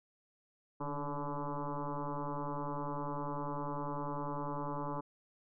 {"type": "tone with frequency modulation", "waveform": "sine", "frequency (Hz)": 430, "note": "A4", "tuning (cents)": -40, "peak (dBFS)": -35, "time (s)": [0.8, 5.01], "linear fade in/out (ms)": 10, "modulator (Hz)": 145, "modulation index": 4.9, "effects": []}